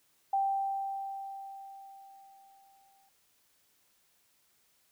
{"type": "tone with exponential decay", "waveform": "sine", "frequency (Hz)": 784, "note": "G5", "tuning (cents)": 0, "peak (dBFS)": -25, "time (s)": [0.33, 3.09], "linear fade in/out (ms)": 5, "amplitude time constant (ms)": 600, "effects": ["white hiss -70 dBFS RMS until 4.91 s"]}